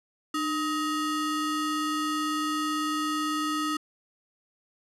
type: ring-modulated tone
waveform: square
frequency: 784 Hz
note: G5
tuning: in tune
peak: -24 dBFS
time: 0.34-3.77 s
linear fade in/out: 5 ms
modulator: 481 Hz
effects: low-pass 11000 Hz 12 dB/octave